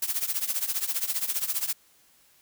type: noise with tremolo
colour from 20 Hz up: blue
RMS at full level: -25 dBFS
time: 0.02-1.73 s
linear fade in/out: 5 ms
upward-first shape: triangle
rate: 15 Hz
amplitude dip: 90%
effects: white hiss -61 dBFS RMS until 2.41 s